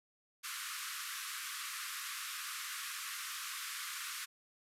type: band-pass noise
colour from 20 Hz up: pink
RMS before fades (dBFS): -43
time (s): 0.43-4.26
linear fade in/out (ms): 20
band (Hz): 1100 to 14000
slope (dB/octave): 96
effects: none